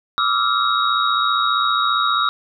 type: tone cluster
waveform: sine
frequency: 1159 / 1282 / 1377 / 3789 Hz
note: D6 / E6 / F6 / A#7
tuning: -23 / -49 / -25 / +27 cents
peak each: -21 dBFS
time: 0.18-2.29 s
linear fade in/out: 0 ms
effects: none